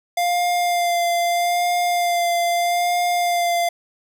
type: tone with vibrato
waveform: square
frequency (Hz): 698.5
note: F5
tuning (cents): 0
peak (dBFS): -18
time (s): 0.17-3.69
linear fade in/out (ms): 5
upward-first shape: sine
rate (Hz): 0.79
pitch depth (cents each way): 19
effects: none